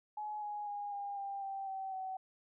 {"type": "tone with pitch steps", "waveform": "sine", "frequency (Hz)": [845, 831.9, 819, 806.4, 793.9, 781.6, 769.5, 757.6], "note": ["G#5", "G#5", "G#5", "G5", "G5", "G5", "G5", "F#5"], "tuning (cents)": [30, 3, -24, 49, 22, -5, -32, 41], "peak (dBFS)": -38, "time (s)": [0.17, 2.17], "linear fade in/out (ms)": 5, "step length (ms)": 250, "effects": []}